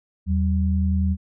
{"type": "tone pair together", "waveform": "sine", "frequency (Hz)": [80.2, 190.57], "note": ["E2", "G3"], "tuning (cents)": [-47, -49], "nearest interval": "octave + minor third", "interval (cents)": 1498, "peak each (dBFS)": [-19, -23], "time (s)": [0.26, 1.17], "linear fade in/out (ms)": 50, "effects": []}